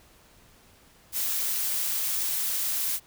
blue noise, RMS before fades -28 dBFS, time 1.12-3 s, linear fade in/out 50 ms, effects pink hiss -57 dBFS RMS until 3.06 s

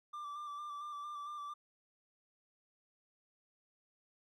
triangle tone with vibrato, 1177 Hz, D6, 3 cents sharp, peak -40 dBFS, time 0.13-1.54 s, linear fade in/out 10 ms, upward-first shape square, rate 4.4 Hz, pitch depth 24 cents each way, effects none

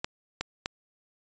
clicks, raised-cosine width 0.2 ms, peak -12 dBFS, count 3, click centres 0.045 / 0.41 / 0.659 s, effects resampled to 16000 Hz

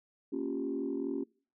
sine chord, G half-diminished seventh, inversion first, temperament equal, 233.1 / 277.2 / 349.2 / 392 Hz, Bb3 / Db4 / F4 / G4, 0 / 0 / 0 / 0 cents, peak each -40 / -34 / -38 / -38 dBFS, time 0.32-1.24 s, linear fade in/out 10 ms, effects noise-tail reverb RT60 0.4 s tail -23 dB re dry + tanh soft clip ceiling -24 dBFS

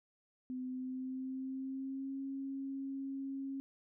sine tone with pitch glide, 254.9 to 271.6 Hz, C4 to C#4, -45 to -35 cents, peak -38 dBFS, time 0.5-3.6 s, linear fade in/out 0 ms, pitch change +110 cents, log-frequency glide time 0.64-2.21 s, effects none

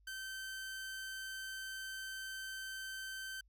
sawtooth tone, 1546 Hz, G6, 24 cents flat, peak -39 dBFS, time 0.07-3.41 s, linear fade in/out 5 ms, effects added 50 Hz sine -65 dBFS peak until 3.48 s

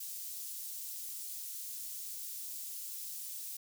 white high-pass noise, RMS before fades -43 dBFS, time 0-3.57 s, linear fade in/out 5 ms, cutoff 6000 Hz, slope 12 dB/octave, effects none

